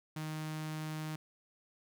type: tone with notch filter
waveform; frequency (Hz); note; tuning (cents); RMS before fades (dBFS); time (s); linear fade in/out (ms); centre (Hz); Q
sawtooth; 155.56; D#3; 0; -40; 0.16-1.16; 5; 510; 1.9
effects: none